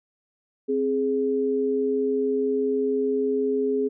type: tone pair together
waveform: sine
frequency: 263.8 / 417.6 Hz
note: C4 / G#4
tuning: +14 / +10 cents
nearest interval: minor sixth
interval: 796 cents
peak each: -26 / -22 dBFS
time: 0.68-3.89 s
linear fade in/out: 20 ms
effects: none